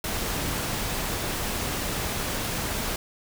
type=noise; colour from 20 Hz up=pink; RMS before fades=-29 dBFS; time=0.04-2.96 s; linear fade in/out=2 ms; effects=none